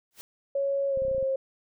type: noise with exponential growth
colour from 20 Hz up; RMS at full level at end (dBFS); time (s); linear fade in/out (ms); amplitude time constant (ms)
white; -40; 0.11-0.21; 0; 20
type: tone with pitch glide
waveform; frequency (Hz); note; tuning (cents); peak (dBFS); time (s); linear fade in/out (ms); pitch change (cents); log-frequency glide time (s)
sine; 554.4 to 534.6; C#5 to C5; 0 to +37; -24; 0.55-1.36; 5; -63; 0.89-0.98
type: clicks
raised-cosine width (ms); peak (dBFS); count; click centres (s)
5; -31; 8; 0.974 / 1.021 / 1.051 / 1.082 / 1.114 / 1.148 / 1.181 / 1.227
effects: none